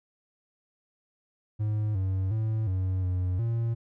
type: tone with pitch steps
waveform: triangle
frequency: 106.6 / 94.9 / 109.9 / 93.4 / 91.1 / 115.6 Hz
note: G#2 / F#2 / A2 / F#2 / F#2 / A#2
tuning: +46 / +44 / -2 / +17 / -26 / -14 cents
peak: -23 dBFS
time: 1.59-3.75 s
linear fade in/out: 20 ms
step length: 360 ms
effects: none